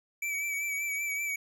square tone with vibrato, 2297 Hz, D7, 39 cents flat, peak -31 dBFS, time 0.22-1.36 s, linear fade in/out 5 ms, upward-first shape sine, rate 5.2 Hz, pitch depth 36 cents each way, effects none

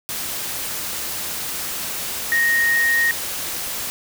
sine tone in noise, 1864.7 Hz, A#6, in tune, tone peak -15 dBFS, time 2.32-3.11 s, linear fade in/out 0 ms, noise white, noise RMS -27 dBFS, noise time 0.09-3.9 s, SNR +9 dB, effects none

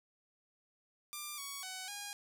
5% pulse tone with pitch steps, 1190 / 1119 / 750 / 816 Hz, D6 / C#6 / F#5 / G#5, +22 / +16 / +23 / -31 cents, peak -30 dBFS, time 1.13-2.13 s, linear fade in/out 0 ms, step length 250 ms, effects none

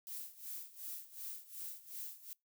violet noise with tremolo, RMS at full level -44 dBFS, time 0.07-2.33 s, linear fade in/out 0 ms, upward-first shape sine, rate 2.7 Hz, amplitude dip 85%, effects noise-tail reverb RT60 0.2 s tail -25 dB re dry

